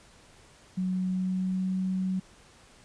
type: tone with pitch glide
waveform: sine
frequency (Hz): 185 to 187.15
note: F#3 to F#3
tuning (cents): 0 to +20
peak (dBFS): -26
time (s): 0.77-2.2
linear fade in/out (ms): 10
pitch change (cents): +20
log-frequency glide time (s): 1.07-1.73
effects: pink hiss -56 dBFS RMS until 2.84 s + resampled to 22050 Hz